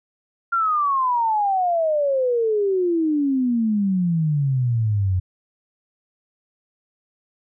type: exponential sweep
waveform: sine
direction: down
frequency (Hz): 1396.9 to 89.6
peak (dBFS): -17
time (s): 0.52-5.2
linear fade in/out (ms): 10
effects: none

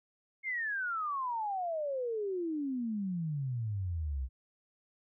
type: exponential sweep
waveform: sine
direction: down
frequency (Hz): 2168 to 61.7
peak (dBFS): -32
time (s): 0.43-4.29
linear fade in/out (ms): 50
effects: none

